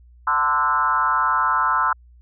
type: tone with frequency modulation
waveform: sine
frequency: 1174.7 Hz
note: D6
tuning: in tune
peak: -16 dBFS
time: 0.27-1.93 s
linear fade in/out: 5 ms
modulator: 142 Hz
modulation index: 1.9
effects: added 60 Hz sine -46 dBFS peak until 2.21 s